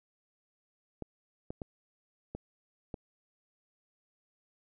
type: clicks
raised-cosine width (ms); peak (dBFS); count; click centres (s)
2; -25; 5; 1.023 / 1.505 / 1.618 / 2.35 / 2.942
effects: none